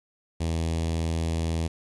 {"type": "tone with notch filter", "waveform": "sawtooth", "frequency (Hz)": 81.9, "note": "E2", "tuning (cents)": -11, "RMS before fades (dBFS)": -27, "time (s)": [0.4, 1.68], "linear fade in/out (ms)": 10, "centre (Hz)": 1400, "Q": 0.97, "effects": ["resampled to 24000 Hz", "9-bit"]}